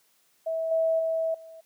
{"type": "tone with level steps", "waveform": "sine", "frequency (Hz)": 650, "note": "E5", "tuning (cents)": -24, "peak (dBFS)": [-26, -21, -24, -43], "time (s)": [0.46, 1.61], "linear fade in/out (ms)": 10, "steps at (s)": [0.71, 0.99, 1.34], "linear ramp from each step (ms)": 5, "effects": ["white hiss -66 dBFS RMS until 1.65 s", "high-pass 150 Hz 12 dB/octave"]}